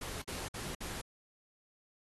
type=noise bursts; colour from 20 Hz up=pink; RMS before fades=-42 dBFS; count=4; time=0.01-1.015 s; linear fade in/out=5 ms; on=210 ms; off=55 ms; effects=AAC 32 kbps